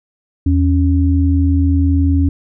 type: tone pair together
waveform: sine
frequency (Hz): 82.1 / 276.7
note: E2 / C#4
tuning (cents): -6 / -3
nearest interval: octave + major sixth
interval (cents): 2103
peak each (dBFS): -11 / -15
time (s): 0.46-2.29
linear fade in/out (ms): 5
effects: none